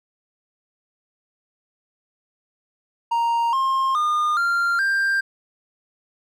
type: tone with pitch steps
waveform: triangle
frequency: 932.3 / 1064.8 / 1216 / 1388.8 / 1586.2 Hz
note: A#5 / C6 / D#6 / F6 / G6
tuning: 0 / +30 / -40 / -10 / +20 cents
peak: -16 dBFS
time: 3.11-5.21 s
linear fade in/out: 10 ms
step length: 420 ms
effects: none